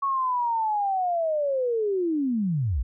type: linear sweep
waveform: sine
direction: down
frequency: 1115 to 49.32 Hz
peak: -22 dBFS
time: 0.02-2.83 s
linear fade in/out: 10 ms
effects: none